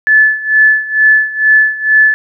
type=tone with tremolo; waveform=sine; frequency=1734 Hz; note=A6; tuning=26 cents flat; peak=-3 dBFS; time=0.07-2.14 s; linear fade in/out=0 ms; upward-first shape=sine; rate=2.2 Hz; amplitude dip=85%; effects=none